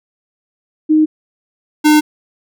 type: tone pair in turn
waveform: sine / square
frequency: 310 / 302.9 Hz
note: D#4 / D#4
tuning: -6 / -46 cents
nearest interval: unison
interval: 40 cents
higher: first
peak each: -7 dBFS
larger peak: neither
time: 0.89-1.06 / 1.84-2.01 s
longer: neither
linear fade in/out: 20 ms
effects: none